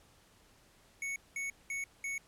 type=tone bursts; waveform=square; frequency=2217 Hz; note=C#7; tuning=in tune; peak=-36 dBFS; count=4; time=1.02-2.18 s; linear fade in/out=2 ms; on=140 ms; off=200 ms; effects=pink hiss -64 dBFS RMS until 2.27 s + low-pass 12000 Hz 12 dB/octave